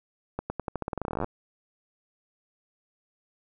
accelerating click train, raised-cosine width 1 ms, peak -16 dBFS, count 22, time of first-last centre 0.39-1.244 s, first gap 110 ms, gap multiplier 0.88, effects none

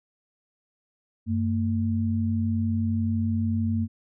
sine tone pair together, 95.2 / 226.6 Hz, F#2 / A#3, +50 / -49 cents, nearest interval octave + minor third, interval 1501 cents, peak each -25 dBFS, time 1.26-3.88 s, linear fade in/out 50 ms, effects none

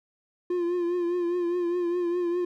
triangle tone with vibrato, 350 Hz, F4, 4 cents sharp, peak -22 dBFS, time 0.5-2.45 s, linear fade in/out 5 ms, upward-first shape triangle, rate 4.9 Hz, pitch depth 52 cents each way, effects none

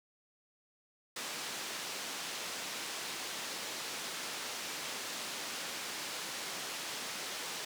white band-pass noise, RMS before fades -41 dBFS, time 1.16-7.65 s, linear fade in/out 5 ms, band 200 to 6000 Hz, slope 12 dB/octave, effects none

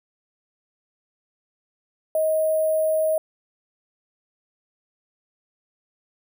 sine tone with sample-and-hold, 629 Hz, D#5, 19 cents sharp, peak -18 dBFS, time 2.15-3.18 s, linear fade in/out 2 ms, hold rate 11025 Hz, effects none

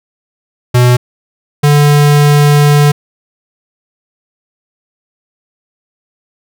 square tone pair in turn, 123.47 / 146.24 Hz, B2 / D3, 0 / -7 cents, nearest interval minor third, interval 293 cents, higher second, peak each -5 dBFS, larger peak neither, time 0.74-0.97 / 1.63-2.92 s, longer second, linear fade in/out 10 ms, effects none

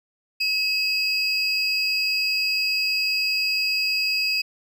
triangle tone pair together, 2572 / 4855 Hz, E7 / D#8, -43 / -43 cents, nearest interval major seventh, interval 1100 cents, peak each -22 dBFS, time 0.4-4.42 s, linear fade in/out 10 ms, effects none

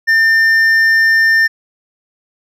triangle tone with hard clipping, 1800 Hz, A6, 39 cents sharp, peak -9 dBFS, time 0.07-1.48 s, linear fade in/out 20 ms, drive 8 dB, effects none

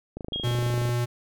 click train, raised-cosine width 2 ms, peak -21 dBFS, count 20, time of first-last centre 0.17-0.892 s, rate 26.3 Hz
sine tone with exponential decay, 3265 Hz, G#7, 30 cents flat, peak -26 dBFS, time 0.33-0.98 s, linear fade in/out 2 ms, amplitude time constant 140 ms
square tone, 120.7 Hz, B2, 39 cents flat, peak -24 dBFS, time 0.43-1.06 s, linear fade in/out 20 ms
effects none

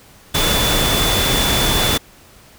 sine tone in noise, 3478 Hz, A7, 21 cents flat, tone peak -20 dBFS, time 0.34-1.98 s, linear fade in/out 10 ms, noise pink, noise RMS -17 dBFS, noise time 0.34-1.98 s, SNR -6 dB, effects pink hiss -46 dBFS RMS until 2.58 s

